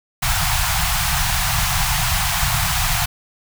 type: band-stop noise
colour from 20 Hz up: pink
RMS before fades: -19 dBFS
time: 0.22-3.06 s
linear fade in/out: 10 ms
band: 170 to 680 Hz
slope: 96 dB/octave
effects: none